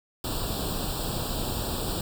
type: noise with comb filter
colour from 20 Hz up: pink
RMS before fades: -30 dBFS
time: 0.24-2.01 s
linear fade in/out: 2 ms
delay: 0.24 ms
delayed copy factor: +1
effects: none